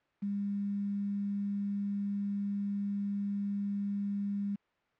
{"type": "tone with quantisation", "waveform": "sine", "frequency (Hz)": 201.4, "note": "G3", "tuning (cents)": 47, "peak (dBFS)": -31, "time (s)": [0.22, 4.56], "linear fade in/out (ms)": 10, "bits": 9, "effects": ["white hiss -73 dBFS RMS until 4.99 s", "low-pass 2000 Hz 12 dB/octave"]}